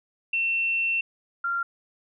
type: tone pair in turn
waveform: sine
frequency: 2700 / 1384.8 Hz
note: E7 / F6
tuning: +41 / -15 cents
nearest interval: octave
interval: 1156 cents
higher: first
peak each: -22 / -24 dBFS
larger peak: first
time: 0.33-1.01 / 1.44-1.63 s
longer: first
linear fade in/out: 5 ms
effects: none